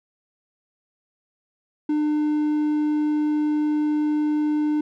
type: tone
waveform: triangle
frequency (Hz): 300.9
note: D4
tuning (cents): +42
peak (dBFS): -17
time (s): 1.89-4.81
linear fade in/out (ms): 5
effects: none

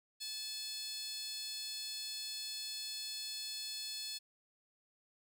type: tone with high-pass filter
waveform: 15% pulse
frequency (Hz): 865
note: A5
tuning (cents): -30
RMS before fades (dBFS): -43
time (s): 0.2-4.19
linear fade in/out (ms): 20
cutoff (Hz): 4800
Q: 7.1
effects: none

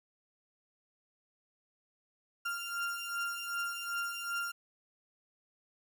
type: beating tone pair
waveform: 35% pulse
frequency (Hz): 1391 / 1393.6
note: F6 / F6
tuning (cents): -7 / -4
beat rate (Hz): 2.6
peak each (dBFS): -35 / -38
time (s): 2.45-4.52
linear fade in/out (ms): 10
effects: none

